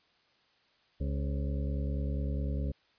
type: harmonic tone with a mistuned harmonic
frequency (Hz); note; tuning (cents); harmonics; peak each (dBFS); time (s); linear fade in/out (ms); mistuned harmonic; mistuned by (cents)
70; C#2; +18; 1 / 2 / 3 / 4 / 6 / 7 / 8; -31 / -37 / -41 / -43 / -47 / -48 / -49; 1-2.72; 10; 7; +88
effects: white hiss -68 dBFS RMS until 2.98 s + resampled to 11025 Hz